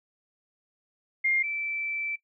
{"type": "tone pair in turn", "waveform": "sine", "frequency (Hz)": [2118, 2327], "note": ["C7", "D7"], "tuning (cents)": [21, -17], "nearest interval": "major second", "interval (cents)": 162, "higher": "second", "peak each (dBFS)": [-22, -29], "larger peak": "first", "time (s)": [[1.24, 1.43], [1.43, 2.16]], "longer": "second", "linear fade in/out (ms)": 10, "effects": ["noise-tail reverb RT60 0.1 s tail -19 dB re dry"]}